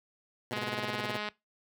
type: tone with tremolo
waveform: 10% pulse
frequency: 122.8 Hz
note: B2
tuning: 9 cents flat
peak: -25 dBFS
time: 0.51-1.17 s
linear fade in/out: 0 ms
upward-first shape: sine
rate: 19 Hz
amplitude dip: 95%
type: click train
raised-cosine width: 0.3 ms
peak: -20 dBFS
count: 160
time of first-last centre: 0.53-1.287 s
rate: 210 Hz
effects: noise-tail reverb RT60 0.2 s tail -20 dB re dry + high-pass 80 Hz 12 dB/octave